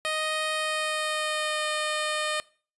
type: tone with pitch glide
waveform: 10% pulse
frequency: 622.3 to 610.6 Hz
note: D#5 to D#5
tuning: 0 to -33 cents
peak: -18 dBFS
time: 0.05-2.4 s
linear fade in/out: 0 ms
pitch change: -33 cents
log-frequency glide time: 0.53-1.67 s
effects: noise-tail reverb RT60 0.4 s tail -21 dB re dry + resampled to 24000 Hz